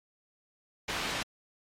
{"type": "low-pass noise", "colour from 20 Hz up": "white", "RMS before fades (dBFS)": -34, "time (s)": [0.88, 1.23], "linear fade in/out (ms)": 5, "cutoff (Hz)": 3300, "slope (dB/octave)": 12, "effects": ["MP3 64 kbps"]}